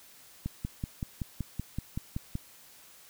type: click train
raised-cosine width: 5 ms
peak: -20 dBFS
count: 11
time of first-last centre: 0.46-2.354 s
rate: 5.28 Hz
effects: white hiss -55 dBFS RMS until 3.09 s